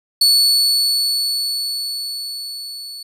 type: tone with level ramp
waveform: 40% pulse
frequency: 4435 Hz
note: C#8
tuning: in tune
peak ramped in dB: -8 to -29 dBFS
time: 0.21-3.03 s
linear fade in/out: 5 ms
effects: resampled to 32000 Hz